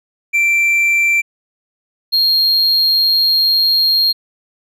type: tone pair in turn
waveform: triangle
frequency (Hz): 2349 / 4234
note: D7 / C8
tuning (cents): 0 / +20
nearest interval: minor seventh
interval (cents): 1020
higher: second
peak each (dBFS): -9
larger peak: neither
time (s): 0.33-1.22 / 2.12-4.13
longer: second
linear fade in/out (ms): 20
effects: none